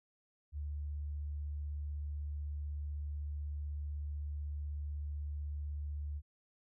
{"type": "tone with vibrato", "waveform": "sine", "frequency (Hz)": 73.42, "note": "D2", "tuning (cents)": 0, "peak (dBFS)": -37, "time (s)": [0.52, 6.22], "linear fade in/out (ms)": 50, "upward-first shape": "sine", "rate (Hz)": 16, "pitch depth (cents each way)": 9, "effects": []}